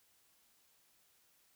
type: silence
effects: white hiss -71 dBFS RMS until 1.55 s